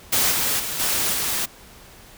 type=noise with level steps; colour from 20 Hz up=white; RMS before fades=-19 / -22 / -28 / -22 / -24 dBFS; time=0.12-1.46 s; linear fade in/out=10 ms; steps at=0.31 / 0.59 / 0.79 / 1.13 s; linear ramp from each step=10 ms; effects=pink hiss -46 dBFS RMS until 2.17 s